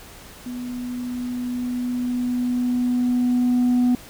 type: tone with level ramp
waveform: sine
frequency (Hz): 246.9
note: B3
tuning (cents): 0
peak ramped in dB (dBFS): -28 to -12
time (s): 0.46-3.95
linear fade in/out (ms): 2
effects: tanh soft clip ceiling -14 dBFS + pink hiss -43 dBFS RMS until 4.09 s